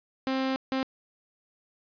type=tone bursts at uneven times; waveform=sawtooth; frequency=264.3 Hz; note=C4; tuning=18 cents sharp; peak=-22 dBFS; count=2; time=0.27-0.56 / 0.72-0.83 s; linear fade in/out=0 ms; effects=resampled to 11025 Hz + 8-bit